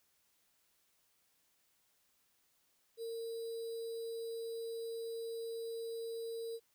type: tone with sample-and-hold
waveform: sine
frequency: 458.2 Hz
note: A#4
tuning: 30 cents flat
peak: -39 dBFS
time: 2.97-6.6 s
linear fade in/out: 50 ms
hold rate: 4410 Hz
effects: white hiss -75 dBFS RMS until 6.74 s